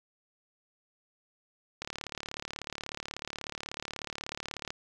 click train, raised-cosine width 0.2 ms, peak -19 dBFS, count 106, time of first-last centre 1.82-4.705 s, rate 36.4 Hz, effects none

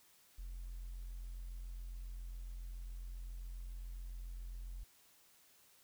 triangle tone, 43.65 Hz, F1, in tune, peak -40 dBFS, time 0.38-4.84 s, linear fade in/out 10 ms, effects tanh soft clip ceiling -40 dBFS + white hiss -67 dBFS RMS until 5.83 s

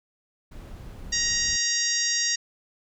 brown noise, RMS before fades -40 dBFS, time 0.51-1.57 s, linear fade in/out 10 ms
harmonic tone, 940 Hz, A#5, 14 cents sharp, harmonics 2 / 3 / 4 / 5 / 6 / 7 / 8, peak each -30 / -37 / -34 / -29 / -27 / -28 / -36 dBFS, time 1.12-2.36 s, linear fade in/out 10 ms
effects none

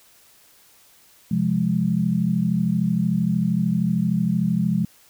sine chord, F minor, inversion second, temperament equal, 130.81 / 174.61 / 207.7 Hz, C3 / F3 / Ab3, 0 / 0 / 0 cents, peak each -26 / -21 / -22 dBFS, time 1.31-4.85 s, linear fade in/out 5 ms, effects white hiss -54 dBFS RMS until 5.09 s

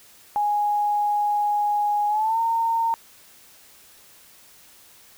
sine tone with pitch glide, 829 to 914.5 Hz, G#5 to A#5, -3 to -33 cents, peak -19 dBFS, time 0.36-2.94 s, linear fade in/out 0 ms, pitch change +170 cents, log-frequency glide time 2.08-2.39 s, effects white hiss -51 dBFS RMS until 5.17 s

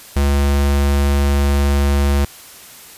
square tone, 70.5 Hz, C#2, 30 cents sharp, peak -13 dBFS, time 0.16-2.25 s, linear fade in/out 5 ms, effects white hiss -39 dBFS RMS until 2.97 s + resampled to 32000 Hz

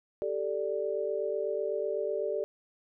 sine chord, G suspended second, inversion none, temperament equal, 392 / 440 / 587.3 Hz, G4 / A4 / D5, 0 / 0 / 0 cents, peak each -34 / -33 / -33 dBFS, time 0.22-2.44 s, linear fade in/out 0 ms, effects none

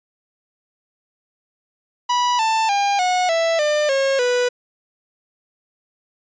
45% pulse tone with pitch steps, 979 / 887.4 / 804.4 / 729.2 / 661 / 599.2 / 543.1 / 492.3 Hz, B5 / A5 / G5 / F#5 / E5 / D5 / C#5 / B4, -15 / +14 / +44 / -25 / +5 / +35 / -36 / -6 cents, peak -16 dBFS, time 2.09-4.49 s, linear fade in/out 10 ms, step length 300 ms, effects resampled to 16000 Hz

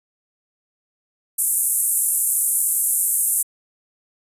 pink band-pass noise, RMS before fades -20 dBFS, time 1.38-3.43 s, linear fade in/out 10 ms, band 8400 to 13000 Hz, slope 48 dB/octave, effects resampled to 32000 Hz

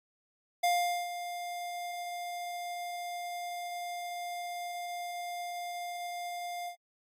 square tone with ADSR envelope, 703 Hz, F5, 11 cents sharp, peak -25 dBFS, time 0.63-6.76 s, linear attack 10 ms, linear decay 440 ms, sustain -12 dB, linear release 86 ms, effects AAC 48 kbps

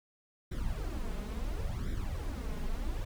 brown noise with flanger, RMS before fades -35 dBFS, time 0.51-3.05 s, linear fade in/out 10 ms, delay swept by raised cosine 0.54 to 4.84 ms, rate 0.72 Hz, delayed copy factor +0.75, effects none

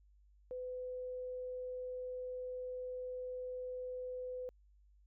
sine tone, 504 Hz, B4, 35 cents sharp, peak -40 dBFS, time 0.51-4.49 s, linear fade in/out 0 ms, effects added 50 Hz sine -63 dBFS peak until 5.06 s

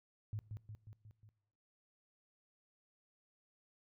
sine tone with echo, 106.4 Hz, G#2, 42 cents sharp, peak -38 dBFS, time 0.33-0.39 s, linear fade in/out 0 ms, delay 180 ms, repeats 5, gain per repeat -4 dB, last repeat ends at 1.29 s, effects noise-tail reverb RT60 1.0 s tail -21 dB re dry

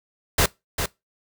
pink noise with echo, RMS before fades -18 dBFS, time 0.38-0.46 s, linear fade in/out 5 ms, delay 400 ms, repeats 1, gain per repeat -7 dB, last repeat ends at 0.86 s, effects noise-tail reverb RT60 0.2 s tail -21 dB re dry

